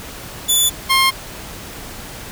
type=tone pair in turn; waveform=15% pulse; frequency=3475 / 1065.2 Hz; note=A7 / C6; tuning=-22 / +31 cents; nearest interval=octave + minor sixth; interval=2047 cents; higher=first; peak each=-5 dBFS; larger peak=neither; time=0.48-0.7 / 0.89-1.11 s; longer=neither; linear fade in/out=20 ms; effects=pink hiss -33 dBFS RMS until 2.31 s